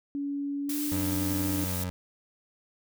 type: tone with pitch glide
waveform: sine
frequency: 283.1 to 294.1 Hz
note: C#4 to D4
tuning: +37 to +3 cents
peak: -29 dBFS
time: 0.15-1.64 s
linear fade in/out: 0 ms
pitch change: +66 cents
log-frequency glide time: 0.65-0.77 s
type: noise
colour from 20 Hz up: blue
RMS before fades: -35 dBFS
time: 0.69-1.84 s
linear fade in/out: 5 ms
type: tone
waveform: 25% pulse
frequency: 90.8 Hz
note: F#2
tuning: 32 cents flat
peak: -27 dBFS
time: 0.92-1.9 s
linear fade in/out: 0 ms
effects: none

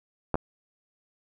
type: clicks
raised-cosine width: 1 ms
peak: -11 / -12 dBFS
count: 2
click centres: 0.343 / 0.355 s
effects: none

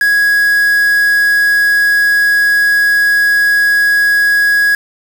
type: tone with quantisation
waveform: triangle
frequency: 1661.2 Hz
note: G#6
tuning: in tune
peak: -6 dBFS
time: 0.01-4.75 s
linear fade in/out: 2 ms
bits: 4
effects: none

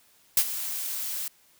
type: noise with ADSR envelope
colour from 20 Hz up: blue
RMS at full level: -18 dBFS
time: 0.37-1.28 s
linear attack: 3 ms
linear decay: 62 ms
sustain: -14 dB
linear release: 4 ms
effects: white hiss -61 dBFS RMS until 1.59 s

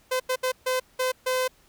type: tone bursts at uneven times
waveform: sawtooth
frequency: 512 Hz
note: C5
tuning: 38 cents flat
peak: -19 dBFS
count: 6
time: 0.11-0.2 / 0.29-0.36 / 0.43-0.52 / 0.66-0.8 / 0.99-1.12 / 1.26-1.48 s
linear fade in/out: 10 ms
effects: pink hiss -60 dBFS RMS until 1.68 s

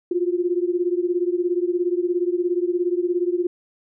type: beating tone pair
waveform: sine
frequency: 347.6 / 364.6 Hz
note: F4 / F#4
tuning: -8 / -25 cents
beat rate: 17 Hz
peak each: -21 / -23 dBFS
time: 0.11-3.47 s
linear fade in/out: 5 ms
effects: none

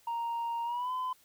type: tone with pitch glide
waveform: sine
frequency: 932.3 to 1016.7 Hz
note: A#5 to B5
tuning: 0 to +50 cents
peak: -29 dBFS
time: 0.07-1.13 s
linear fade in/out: 5 ms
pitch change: +150 cents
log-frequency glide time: 0.64-0.92 s
effects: tanh soft clip ceiling -30 dBFS + white hiss -64 dBFS RMS until 1.24 s

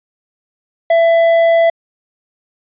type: tone with tanh clipping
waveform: sine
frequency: 667 Hz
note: E5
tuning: 20 cents sharp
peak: -9 dBFS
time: 0.9-1.7 s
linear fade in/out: 5 ms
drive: 8 dB
effects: resampled to 8000 Hz

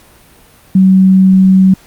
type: tone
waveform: sine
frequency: 189.1 Hz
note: F#3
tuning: 38 cents sharp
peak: -3 dBFS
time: 0.75-1.74 s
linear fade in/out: 5 ms
effects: pink hiss -43 dBFS RMS until 1.86 s + Opus 48 kbps

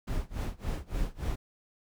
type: noise with tremolo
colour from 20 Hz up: brown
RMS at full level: -30 dBFS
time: 0.07-1.36 s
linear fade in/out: 10 ms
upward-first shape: sine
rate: 3.5 Hz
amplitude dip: 95%
effects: none

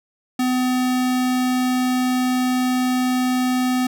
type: tone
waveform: square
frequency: 253 Hz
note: B3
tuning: 42 cents sharp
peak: -18 dBFS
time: 0.39-3.87 s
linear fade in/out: 5 ms
effects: none

